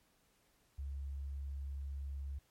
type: tone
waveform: sine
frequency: 69.3 Hz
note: C#2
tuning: in tune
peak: -39 dBFS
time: 0.78-2.39 s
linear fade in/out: 10 ms
effects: pink hiss -73 dBFS RMS until 2.5 s + MP3 64 kbps